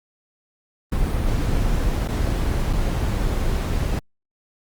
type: noise with dropouts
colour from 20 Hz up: brown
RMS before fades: -21 dBFS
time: 0.92-3.99 s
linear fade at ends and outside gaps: 2 ms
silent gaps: 2.075-2.086 / 2.729-2.733 s
effects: Opus 32 kbps